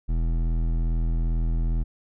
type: tone with hard clipping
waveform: triangle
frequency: 41.2 Hz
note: E1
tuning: in tune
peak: -23 dBFS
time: 0.08-1.84 s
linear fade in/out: 20 ms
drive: 16 dB
effects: none